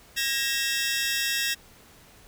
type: tone cluster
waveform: 20% pulse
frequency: 1627 / 1884 / 2679 / 3378 Hz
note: G#6 / A#6 / E7 / G#7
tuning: -36 / +18 / +27 / +29 cents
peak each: -27 / -23 / -25 / -30 dBFS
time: 0.16-1.55 s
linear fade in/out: 20 ms
effects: pink hiss -53 dBFS RMS until 2.27 s